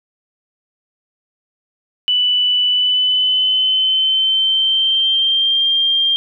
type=tone with pitch glide; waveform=sine; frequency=2977 to 3191 Hz; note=F#7 to G7; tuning=+10 to +30 cents; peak=-12 dBFS; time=2.08-6.16 s; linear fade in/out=0 ms; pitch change=+120 cents; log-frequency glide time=2.68-5.65 s; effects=none